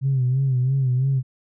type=tone with vibrato; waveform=sine; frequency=130.81 Hz; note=C3; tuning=in tune; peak=-16 dBFS; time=0.01-1.23 s; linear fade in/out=50 ms; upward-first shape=sine; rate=3 Hz; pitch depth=81 cents each way; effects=tanh soft clip ceiling -13 dBFS